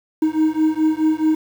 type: beating tone pair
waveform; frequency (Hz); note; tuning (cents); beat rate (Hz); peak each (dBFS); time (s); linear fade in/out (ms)
triangle; 311.1 / 315.8; D#4 / D#4; 0 / +26; 4.7; -16; 0.22-1.35; 5
effects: 7-bit